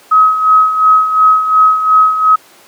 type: tone with tremolo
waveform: sine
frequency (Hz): 1273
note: D#6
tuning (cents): +39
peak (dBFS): -3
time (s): 0.11-2.36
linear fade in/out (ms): 10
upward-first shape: sine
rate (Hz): 2.8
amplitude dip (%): 65
effects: pink hiss -42 dBFS RMS until 2.67 s + high-pass 300 Hz 12 dB/octave